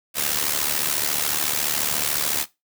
white noise with amplitude modulation, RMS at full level -20 dBFS, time 0.14-2.46 s, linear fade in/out 50 ms, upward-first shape sine, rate 74 Hz, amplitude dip 75%, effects noise-tail reverb RT60 0.2 s tail -18 dB re dry + high-pass 80 Hz 12 dB/octave

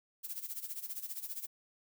violet noise with tremolo, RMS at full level -39 dBFS, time 0.23-1.47 s, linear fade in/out 20 ms, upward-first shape sine, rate 15 Hz, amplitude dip 80%, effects none

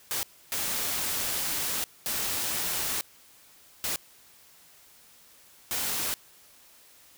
white noise bursts at uneven times, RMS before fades -30 dBFS, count 5, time 0.11-0.23 / 0.52-1.84 / 2.06-3.01 / 3.84-3.96 / 5.71-6.14 s, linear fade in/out 0 ms, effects white hiss -56 dBFS RMS until 7.17 s

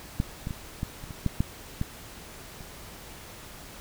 clicks, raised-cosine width 5 ms, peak -12 / -19 / -20 / -17 / -27 / -26 / -12 / -11 / -15 / -30 dBFS, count 10, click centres 0.201 / 0.471 / 0.508 / 0.831 / 1.039 / 1.108 / 1.263 / 1.405 / 1.814 / 2.608 s, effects pink hiss -45 dBFS RMS until 3.8 s

